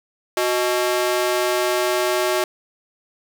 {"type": "ring-modulated tone", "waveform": "sawtooth", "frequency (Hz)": 495, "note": "B4", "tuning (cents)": 4, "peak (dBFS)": -11, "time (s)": [0.37, 2.44], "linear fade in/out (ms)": 2, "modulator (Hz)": 128, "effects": []}